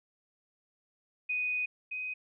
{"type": "tone pair in turn", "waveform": "sine", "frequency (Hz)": [2489, 2508], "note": ["D#7", "D#7"], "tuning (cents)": [0, 13], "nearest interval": "unison", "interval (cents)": 13, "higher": "second", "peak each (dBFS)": [-29, -34], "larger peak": "first", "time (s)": [[1.29, 1.66], [1.91, 2.14]], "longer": "first", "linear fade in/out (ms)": 10, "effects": []}